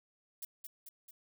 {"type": "noise with echo", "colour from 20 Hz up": "violet", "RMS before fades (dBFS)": -42, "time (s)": [0.42, 0.45], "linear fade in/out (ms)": 5, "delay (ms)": 220, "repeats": 3, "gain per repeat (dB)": -4, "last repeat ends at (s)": 1.11, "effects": []}